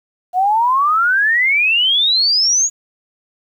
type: exponential sweep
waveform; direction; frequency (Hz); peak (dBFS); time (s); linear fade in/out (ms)
sine; up; 710 to 6850; -11; 0.33-2.7; 50
effects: 8-bit